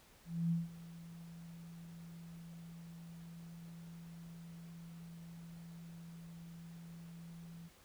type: tone with ADSR envelope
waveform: sine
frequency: 167.9 Hz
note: E3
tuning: 32 cents sharp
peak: -30 dBFS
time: 0.25-7.7 s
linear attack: 260 ms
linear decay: 170 ms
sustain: -19 dB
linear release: 37 ms
effects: pink hiss -64 dBFS RMS until 7.84 s